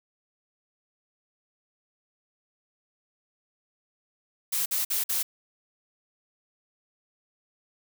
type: noise bursts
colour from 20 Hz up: blue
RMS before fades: -27 dBFS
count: 4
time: 4.52-5.23 s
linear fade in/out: 10 ms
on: 140 ms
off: 50 ms
effects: none